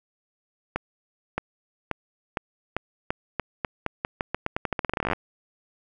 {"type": "accelerating click train", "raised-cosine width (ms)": 0.5, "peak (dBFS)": -10, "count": 30, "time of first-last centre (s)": [0.76, 5.133], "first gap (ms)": 620, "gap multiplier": 0.86, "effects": []}